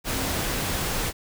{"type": "tone in noise", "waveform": "sine", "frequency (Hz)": 264.5, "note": "C4", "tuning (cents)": 19, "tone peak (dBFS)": -34, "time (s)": [0.07, 0.35], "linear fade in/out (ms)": 50, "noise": "pink", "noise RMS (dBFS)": -27, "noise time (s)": [0.04, 1.13], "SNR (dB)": -10, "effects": []}